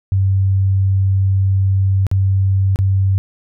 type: tone with dropouts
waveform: sine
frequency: 96.5 Hz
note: G2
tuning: 27 cents flat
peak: -11 dBFS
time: 0.12-3.18 s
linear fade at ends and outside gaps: 0 ms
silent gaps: 2.067-2.114 / 2.759-2.789 s
effects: none